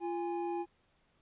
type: tone pair together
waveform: triangle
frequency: 345.6 / 822 Hz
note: F4 / G#5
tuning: -18 / -18 cents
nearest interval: octave + minor third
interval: 1500 cents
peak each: -33 / -36 dBFS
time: 0-0.66 s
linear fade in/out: 50 ms
effects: pink hiss -72 dBFS RMS until 1.21 s + resampled to 8000 Hz